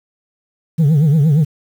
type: tone with vibrato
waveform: sine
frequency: 151.1 Hz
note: D3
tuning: 50 cents sharp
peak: -6 dBFS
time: 0.78-1.45 s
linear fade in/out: 20 ms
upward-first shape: triangle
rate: 8.6 Hz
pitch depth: 190 cents each way
effects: tanh soft clip ceiling -8 dBFS + 7-bit